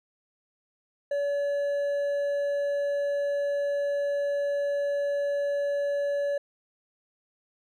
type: tone with hard clipping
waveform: triangle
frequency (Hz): 570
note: C#5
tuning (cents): +48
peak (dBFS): -26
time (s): 1.11-6.38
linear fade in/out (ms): 5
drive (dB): 7
effects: none